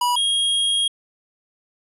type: tone pair in turn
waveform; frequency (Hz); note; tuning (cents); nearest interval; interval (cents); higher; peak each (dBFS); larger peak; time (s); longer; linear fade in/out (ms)
square; 975 / 3266; B5 / G#7; -23 / -30; octave + major sixth; 2093; second; -18; neither; 0.01-0.16 / 0.16-0.88; second; 5
effects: resampled to 32000 Hz